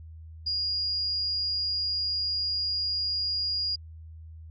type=tone; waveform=sine; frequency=4853 Hz; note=D#8; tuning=44 cents flat; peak=-26 dBFS; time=0.46-3.76 s; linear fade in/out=10 ms; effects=added 80 Hz sine -42 dBFS peak until 4.5 s + AAC 48 kbps